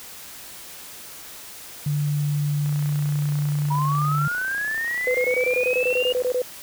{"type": "tone", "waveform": "sine", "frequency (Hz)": 146.83, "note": "D3", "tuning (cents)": 0, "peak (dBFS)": -20, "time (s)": [1.86, 4.28], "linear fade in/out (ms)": 5}
{"type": "click train", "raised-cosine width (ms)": 0.5, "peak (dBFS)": -25, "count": 111, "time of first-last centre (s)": [2.66, 6.302], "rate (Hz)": 30.2}
{"type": "linear sweep", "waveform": "sine", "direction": "up", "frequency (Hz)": [947, 2866], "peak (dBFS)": -23, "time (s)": [3.7, 6.13], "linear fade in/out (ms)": 10}
{"type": "tone bursts", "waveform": "sine", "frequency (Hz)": 501, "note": "B4", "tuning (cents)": 25, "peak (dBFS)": -19, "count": 14, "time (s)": [5.07, 6.419], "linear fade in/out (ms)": 2, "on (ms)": 75, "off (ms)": 23}
{"effects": ["white hiss -40 dBFS RMS until 6.62 s"]}